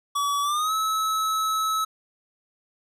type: tone with pitch glide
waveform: square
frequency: 1141 to 1295.6 Hz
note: C#6 to E6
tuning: +50 to -30 cents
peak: -23 dBFS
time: 0.15-1.85 s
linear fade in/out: 10 ms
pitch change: +220 cents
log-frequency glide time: 0.42-0.73 s
effects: resampled to 32000 Hz